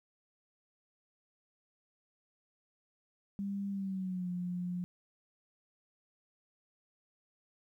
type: tone with pitch glide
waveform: sine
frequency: 198.9 to 178.23 Hz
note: G3 to F3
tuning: +25 to +35 cents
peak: -34 dBFS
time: 3.39-4.84 s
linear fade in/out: 0 ms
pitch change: -190 cents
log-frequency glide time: 3.7-4.3 s
effects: 12-bit